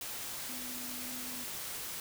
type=tone in noise; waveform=sine; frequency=250 Hz; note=B3; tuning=21 cents sharp; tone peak=-47 dBFS; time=0.49-1.44 s; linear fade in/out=2 ms; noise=white; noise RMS=-41 dBFS; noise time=0.01-2 s; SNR=-9 dB; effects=none